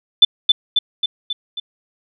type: tone with echo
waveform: sine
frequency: 3520 Hz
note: A7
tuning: in tune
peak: -3 dBFS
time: 0.22-0.25 s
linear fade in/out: 5 ms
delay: 270 ms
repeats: 5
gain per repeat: -4 dB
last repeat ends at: 1.6 s
effects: none